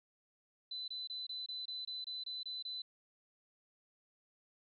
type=tone bursts; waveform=sine; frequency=4014 Hz; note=B7; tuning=27 cents sharp; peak=-40 dBFS; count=11; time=0.71-2.82 s; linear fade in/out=5 ms; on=170 ms; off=24 ms; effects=none